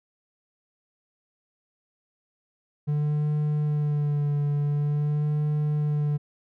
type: tone with vibrato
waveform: triangle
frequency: 147.6 Hz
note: D3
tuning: 9 cents sharp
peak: -20 dBFS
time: 2.87-6.18 s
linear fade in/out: 20 ms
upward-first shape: sine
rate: 0.47 Hz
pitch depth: 29 cents each way
effects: none